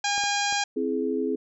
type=harmonic tone; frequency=812 Hz; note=G#5; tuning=39 cents flat; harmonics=1 / 2 / 3 / 4 / 5 / 6 / 7 / 8 / 9; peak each=-27 / -30 / -32 / -33 / -34 / -35 / -35 / -36 / -37 dBFS; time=0.04-0.64 s; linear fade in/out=5 ms
type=clicks; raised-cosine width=1 ms; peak=-27 dBFS; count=3; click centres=0.179 / 0.238 / 0.526 s
type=chord; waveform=sine; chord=C augmented; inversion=none; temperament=equal with one note detuned; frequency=261.6 / 329.6 / 421.6 Hz; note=C4 / E4 / G#4; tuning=0 / 0 / +26 cents; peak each=-28 / -30 / -27 dBFS; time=0.76-1.36 s; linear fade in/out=10 ms
effects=none